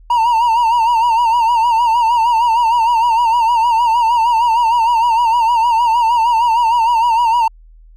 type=tone with vibrato; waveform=triangle; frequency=930 Hz; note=A#5; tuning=4 cents flat; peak=-8 dBFS; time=0.1-7.48 s; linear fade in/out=5 ms; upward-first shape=sine; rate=6.5 Hz; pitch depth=82 cents each way; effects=added 40 Hz sine -39 dBFS peak until 7.96 s